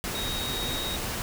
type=tone in noise; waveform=sine; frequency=3768 Hz; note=A#7; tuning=18 cents sharp; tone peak=-32 dBFS; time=0.15-0.96 s; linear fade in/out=0 ms; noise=pink; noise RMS=-32 dBFS; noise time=0.04-1.22 s; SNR=-3 dB; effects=none